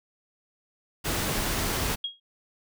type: noise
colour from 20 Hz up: pink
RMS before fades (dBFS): -28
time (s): 1.04-1.96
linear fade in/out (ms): 20
type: tone with exponential decay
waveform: sine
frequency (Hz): 3279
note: G#7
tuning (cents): -23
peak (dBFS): -25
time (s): 2.04-2.2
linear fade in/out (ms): 5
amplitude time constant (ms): 33
effects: none